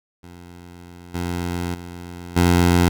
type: tone with level steps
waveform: 15% pulse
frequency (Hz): 87.6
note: F2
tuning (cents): +6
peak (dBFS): -33 / -17 / -27 / -7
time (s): 0.23-2.89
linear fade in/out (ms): 5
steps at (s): 1.14 / 1.74 / 2.36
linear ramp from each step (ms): 10
effects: none